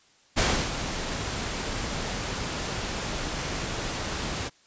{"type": "noise with ADSR envelope", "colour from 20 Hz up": "pink", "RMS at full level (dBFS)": -21, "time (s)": [0.36, 4.5], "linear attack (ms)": 27, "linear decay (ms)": 300, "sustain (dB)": -10, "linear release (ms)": 33, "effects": ["white hiss -60 dBFS RMS until 4.66 s", "resampled to 16000 Hz"]}